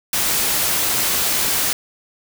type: noise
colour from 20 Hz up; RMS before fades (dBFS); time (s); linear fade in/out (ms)
white; -19; 0.13-1.73; 2
effects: none